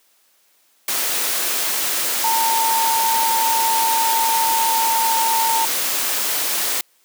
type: tone in noise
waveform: sine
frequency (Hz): 906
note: A#5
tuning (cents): -50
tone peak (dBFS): -17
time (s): 2.24-5.65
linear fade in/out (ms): 2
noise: white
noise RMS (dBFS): -21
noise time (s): 0.88-6.81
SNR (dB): +1
effects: white hiss -59 dBFS RMS until 7.04 s + high-pass 300 Hz 12 dB/octave